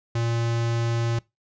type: tone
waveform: square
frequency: 116.54 Hz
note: A#2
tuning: in tune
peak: -23 dBFS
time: 0.15-1.19 s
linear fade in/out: 5 ms
effects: noise-tail reverb RT60 0.2 s tail -22 dB re dry + resampled to 16000 Hz